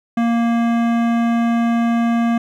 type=tone with hard clipping; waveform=sine; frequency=233.1 Hz; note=A#3; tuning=in tune; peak=-16 dBFS; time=0.17-2.38 s; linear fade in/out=5 ms; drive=16 dB; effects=none